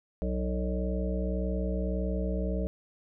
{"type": "harmonic tone with a mistuned harmonic", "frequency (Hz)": 61.74, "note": "B1", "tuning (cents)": 0, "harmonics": [1, 3, 5, 7, 9, 10], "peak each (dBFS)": [-30, -33, -40, -38, -39, -40], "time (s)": [0.22, 2.67], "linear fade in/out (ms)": 0, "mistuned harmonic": 7, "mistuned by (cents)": 54, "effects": []}